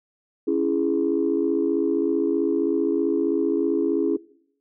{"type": "chord", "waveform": "sine", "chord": "C# minor", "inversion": "none", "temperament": "just", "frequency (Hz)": [277.2, 332.6, 415.8], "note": ["C#4", "E4", "G#4"], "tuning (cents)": [0, 16, 2], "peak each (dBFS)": [-24, -22, -23], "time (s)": [0.47, 4.17], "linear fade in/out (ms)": 10, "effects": ["noise-tail reverb RT60 0.7 s tail -22 dB re dry", "tanh soft clip ceiling -11 dBFS"]}